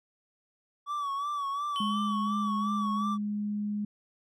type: tone with vibrato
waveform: triangle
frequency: 1140 Hz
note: C#6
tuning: 48 cents sharp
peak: -28 dBFS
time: 0.86-3.18 s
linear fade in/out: 50 ms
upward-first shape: sine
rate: 2.8 Hz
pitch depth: 60 cents each way
type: tone with exponential decay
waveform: triangle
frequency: 3057 Hz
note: G7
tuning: 44 cents flat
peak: -31 dBFS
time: 1.76-2.87 s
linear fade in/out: 0 ms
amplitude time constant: 240 ms
type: tone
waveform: sine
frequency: 207.7 Hz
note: G#3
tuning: in tune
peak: -29 dBFS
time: 1.8-3.85 s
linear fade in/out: 5 ms
effects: none